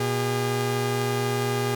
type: tone pair together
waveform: sawtooth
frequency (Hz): 120.6 / 406.1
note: B2 / G#4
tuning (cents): -41 / -39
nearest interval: octave + major sixth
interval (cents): 2102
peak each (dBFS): -22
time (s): 0-1.75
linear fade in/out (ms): 5
effects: none